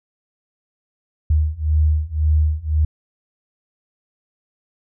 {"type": "beating tone pair", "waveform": "sine", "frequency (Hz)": [75.9, 77.8], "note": ["D#2", "D#2"], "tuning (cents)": [-42, 0], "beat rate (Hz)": 1.9, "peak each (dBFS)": [-18, -17], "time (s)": [1.3, 2.85], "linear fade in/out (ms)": 5, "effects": []}